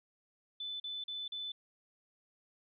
sine tone bursts, 3507 Hz, A7, 6 cents flat, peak -38 dBFS, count 4, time 0.6-1.52 s, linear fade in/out 5 ms, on 200 ms, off 40 ms, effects none

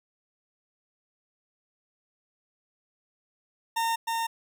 40% pulse tone with echo, 914 Hz, A#5, 34 cents flat, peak -24 dBFS, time 3.76-3.96 s, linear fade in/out 10 ms, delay 310 ms, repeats 1, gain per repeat -2 dB, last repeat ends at 4.27 s, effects none

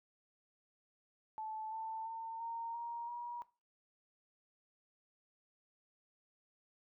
sine tone with pitch steps, 872 / 888.3 / 904.8 / 921.7 / 938.9 / 956.4 Hz, A5 / A5 / A5 / A#5 / A#5 / A#5, -16 / +16 / +48 / -20 / +12 / +44 cents, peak -40 dBFS, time 1.38-3.42 s, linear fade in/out 0 ms, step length 340 ms, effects noise-tail reverb RT60 0.3 s tail -17 dB re dry

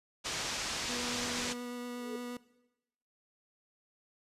white low-pass noise, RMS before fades -37 dBFS, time 0.24-1.54 s, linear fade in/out 20 ms, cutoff 6800 Hz, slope 24 dB/octave
30% pulse tone with vibrato, 244 Hz, B3, 21 cents flat, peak -36 dBFS, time 0.89-2.37 s, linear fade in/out 2 ms, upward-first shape sine, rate 8.5 Hz, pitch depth 9 cents each way
sine tone with exponential growth, 436.6 Hz, A4, 13 cents flat, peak -35 dBFS, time 1.9-2.16 s, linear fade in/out 5 ms, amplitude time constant 55 ms
effects noise-tail reverb RT60 1.0 s tail -19 dB re dry + resampled to 32000 Hz

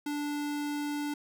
square tone, 292.6 Hz, D4, 6 cents flat, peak -32 dBFS, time 0.06-1.14 s, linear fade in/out 5 ms, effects none

